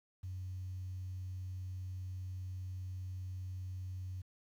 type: tone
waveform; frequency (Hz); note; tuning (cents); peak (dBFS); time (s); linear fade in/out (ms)
sine; 92.5; F#2; 0; -39; 0.23-4.22; 10
effects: tanh soft clip ceiling -35 dBFS + 11-bit